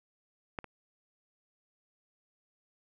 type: clicks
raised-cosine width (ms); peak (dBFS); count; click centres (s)
0.5; -20 / -30; 2; 0.588 / 0.643
effects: none